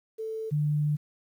sine tone pair in turn, 441.8 / 148.93 Hz, A4 / D3, +7 / +25 cents, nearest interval octave + perfect fifth, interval 1882 cents, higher first, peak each -31 / -23 dBFS, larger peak second, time 0.18-0.51 / 0.51-0.97 s, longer second, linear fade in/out 20 ms, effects 10-bit

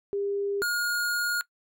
sine / square tone pair in turn, 401.3 / 1430.1 Hz, G4 / F6, +41 / +41 cents, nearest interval octave + minor seventh, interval 2200 cents, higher second, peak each -26 / -25 dBFS, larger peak second, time 0.13-0.62 / 0.62-1.41 s, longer second, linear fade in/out 0 ms, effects noise-tail reverb RT60 0.1 s tail -20 dB re dry

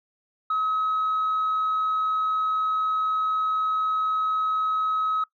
sine tone, 1278 Hz, D#6, 46 cents sharp, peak -20 dBFS, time 0.5-5.24 s, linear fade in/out 5 ms, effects noise-tail reverb RT60 0.1 s tail -21 dB re dry + tanh soft clip ceiling -19 dBFS

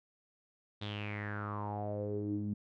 sawtooth tone with low-pass filter sweep, 103.83 Hz, G#2, in tune, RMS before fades -38 dBFS, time 0.81-2.54 s, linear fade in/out 10 ms, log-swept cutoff 3700 to 220 Hz, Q 7.1, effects none

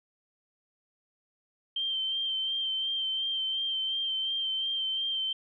sine tone with vibrato, 3136 Hz, G7, in tune, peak -28 dBFS, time 1.76-5.33 s, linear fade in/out 5 ms, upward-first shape sine, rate 2.8 Hz, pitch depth 24 cents each way, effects none

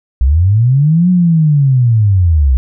sine linear two-way sweep, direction up then down, 58.7 to 183.8 to 60.7 Hz, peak -6 dBFS, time 0.21-2.57 s, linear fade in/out 0 ms, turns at 1.1 s, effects none

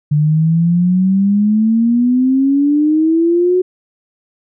sine exponential sweep, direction up, 146.83 to 370 Hz, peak -9 dBFS, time 0.11-3.62 s, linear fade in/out 10 ms, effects none

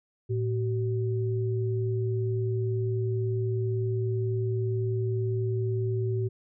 sine tone pair together, 112.25 / 380.4 Hz, A2 / F#4, +35 / +48 cents, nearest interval octave + major sixth, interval 2113 cents, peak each -26 / -31 dBFS, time 0.29-6.29 s, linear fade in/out 20 ms, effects none

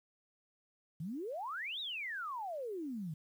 sine exponential two-way sweep, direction up then down, 146.83 to 3903 to 146.83 Hz, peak -38 dBFS, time 1-3.14 s, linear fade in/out 5 ms, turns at 1.8 s, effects 11-bit

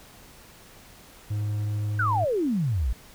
triangle tone, 104.8 Hz, G#2, 16 cents sharp, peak -23 dBFS, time 1.3-2.25 s, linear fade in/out 10 ms
sine exponential sweep, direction down, 1568 to 51.91 Hz, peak -22 dBFS, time 1.99-2.93 s, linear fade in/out 5 ms
effects pink hiss -50 dBFS RMS until 3.14 s

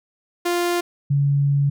sawtooth / sine tone pair in turn, 349.2 / 141.41 Hz, F4 / C#3, 0 / +35 cents, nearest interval octave + major third, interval 1565 cents, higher first, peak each -15 dBFS, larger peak neither, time 0.45-0.81 / 1.1-1.7 s, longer second, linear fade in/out 10 ms, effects none

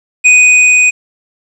square tone with level ramp, 2489 Hz, D#7, in tune, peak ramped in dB -3 to -6 dBFS, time 0.24-0.91 s, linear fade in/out 20 ms, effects resampled to 24000 Hz + 7-bit

